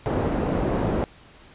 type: low-pass noise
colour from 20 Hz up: white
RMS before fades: -24 dBFS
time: 0.06-1.04 s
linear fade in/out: 0 ms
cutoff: 480 Hz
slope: 12 dB/octave
effects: pink hiss -50 dBFS RMS until 1.54 s + resampled to 8000 Hz